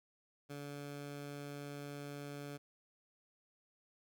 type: tone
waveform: 15% pulse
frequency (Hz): 143.6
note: D3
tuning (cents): -39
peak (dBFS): -38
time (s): 0.49-2.58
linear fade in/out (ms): 20
effects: none